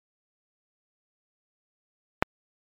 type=click; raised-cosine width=0.5 ms; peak=-3 dBFS; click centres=2.225 s; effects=MP3 64 kbps